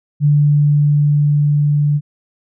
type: tone with level ramp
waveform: sine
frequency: 146.7 Hz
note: D3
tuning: 2 cents flat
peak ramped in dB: -8 to -11 dBFS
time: 0.2-2.01 s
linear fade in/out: 50 ms
effects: none